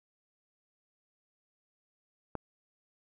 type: click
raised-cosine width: 1 ms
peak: -21 dBFS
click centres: 2.353 s
effects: none